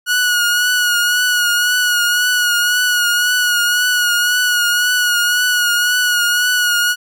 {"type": "tone with vibrato", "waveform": "sawtooth", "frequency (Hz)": 1455, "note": "F#6", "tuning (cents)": -29, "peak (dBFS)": -9, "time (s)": [0.06, 6.96], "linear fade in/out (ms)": 50, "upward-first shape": "triangle", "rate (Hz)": 1.9, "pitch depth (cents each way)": 38, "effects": []}